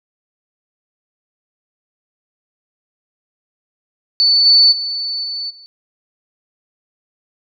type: tone with level steps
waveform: sine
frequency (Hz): 4489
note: C#8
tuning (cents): +21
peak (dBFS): -9 / -6 / -19 / -21 / -38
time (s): 4.2-5.66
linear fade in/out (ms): 0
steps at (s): 4.45 / 4.71 / 5.23 / 5.49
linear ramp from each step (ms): 20
effects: none